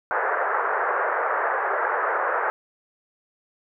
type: band-pass noise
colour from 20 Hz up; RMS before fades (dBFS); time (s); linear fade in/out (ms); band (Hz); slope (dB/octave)
white; -24; 0.11-2.5; 0; 420 to 1700; 48
effects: none